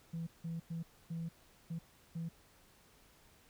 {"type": "tone bursts at uneven times", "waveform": "sine", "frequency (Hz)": 165.7, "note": "E3", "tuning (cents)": 9, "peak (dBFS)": -36, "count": 6, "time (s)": [[0.13, 0.27], [0.44, 0.6], [0.7, 0.83], [1.1, 1.29], [1.7, 1.79], [2.15, 2.29]], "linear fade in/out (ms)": 10, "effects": ["tanh soft clip ceiling -35 dBFS", "pink hiss -65 dBFS RMS until 3.49 s"]}